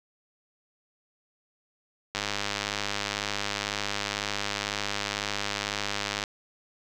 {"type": "click train", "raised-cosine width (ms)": 0.2, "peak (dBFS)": -11, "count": 418, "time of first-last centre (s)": [2.15, 6.238], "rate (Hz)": 102, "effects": []}